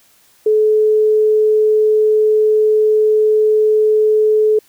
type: tone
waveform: sine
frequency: 430 Hz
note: A4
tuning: 40 cents flat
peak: -9 dBFS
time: 0.46-4.59 s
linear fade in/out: 5 ms
effects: white hiss -52 dBFS RMS until 4.68 s